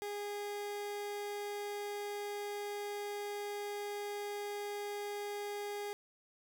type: tone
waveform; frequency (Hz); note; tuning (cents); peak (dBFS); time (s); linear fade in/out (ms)
30% pulse; 410.4; G#4; -21; -36; 0.02-5.93; 0
effects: none